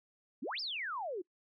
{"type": "exponential two-way sweep", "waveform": "sine", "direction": "up then down", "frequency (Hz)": [205.4, 5440, 335.5], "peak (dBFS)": -36, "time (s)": [0.42, 1.22], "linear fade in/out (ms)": 10, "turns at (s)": 0.6, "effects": ["noise-tail reverb RT60 0.1 s tail -24 dB re dry"]}